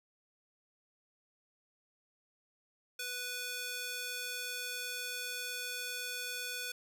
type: tone with high-pass filter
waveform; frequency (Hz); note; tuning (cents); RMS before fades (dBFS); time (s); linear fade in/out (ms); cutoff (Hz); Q
square; 493.9; B4; 0; -40; 2.99-6.72; 5; 1900; 0.68
effects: none